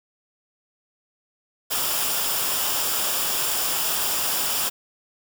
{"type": "noise with comb filter", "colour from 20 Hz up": "white", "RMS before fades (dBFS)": -24, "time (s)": [1.7, 4.7], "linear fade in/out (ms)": 20, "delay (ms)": 0.48, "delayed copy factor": -0.5, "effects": []}